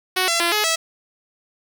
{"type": "tone with pitch steps", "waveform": "5% pulse", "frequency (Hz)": [370.7, 676, 341.9, 422.7, 653], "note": ["F#4", "E5", "F4", "G#4", "E5"], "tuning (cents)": [3, 43, -37, 31, -17], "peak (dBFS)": -6, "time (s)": [0.16, 0.76], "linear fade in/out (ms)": 10, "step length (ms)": 120, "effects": []}